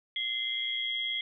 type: tone cluster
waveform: sine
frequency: 2078 / 3204 / 3323 Hz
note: C7 / G7 / G#7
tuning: -12 / +37 / 0 cents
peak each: -35 / -37 / -32 dBFS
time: 0.16-1.21 s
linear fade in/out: 2 ms
effects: none